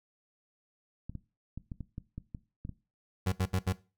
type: clicks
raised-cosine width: 5 ms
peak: -27 dBFS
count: 10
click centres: 1.096 / 1.153 / 1.576 / 1.718 / 1.807 / 1.981 / 2.18 / 2.348 / 2.651 / 2.693 s
type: tone bursts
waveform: 30% pulse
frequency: 93 Hz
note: F#2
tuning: 9 cents sharp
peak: -24 dBFS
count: 4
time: 3.26-3.728 s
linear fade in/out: 10 ms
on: 63 ms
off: 72 ms
effects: noise-tail reverb RT60 0.3 s tail -18 dB re dry